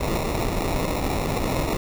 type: noise with sample-and-hold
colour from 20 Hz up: pink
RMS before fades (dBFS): -24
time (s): 0-1.77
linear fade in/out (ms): 5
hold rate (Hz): 1575
effects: none